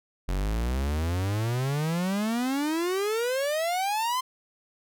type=exponential sweep; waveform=45% pulse; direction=up; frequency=44.32 to 1046.5 Hz; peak=-25 dBFS; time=0.28-4.21 s; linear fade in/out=10 ms; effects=none